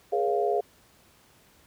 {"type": "chord", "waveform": "sine", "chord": "Bb minor seventh", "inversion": "third", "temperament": "equal with one note detuned", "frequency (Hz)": [415.3, 476, 554.4, 698.5], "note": ["Ab4", "Bb4", "Db5", "F5"], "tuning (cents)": [0, 36, 0, 0], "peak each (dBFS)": [-26, -31, -32, -27], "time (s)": [0.12, 0.61], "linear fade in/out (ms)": 10, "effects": ["pink hiss -59 dBFS RMS until 1.66 s", "high-pass 60 Hz 12 dB/octave"]}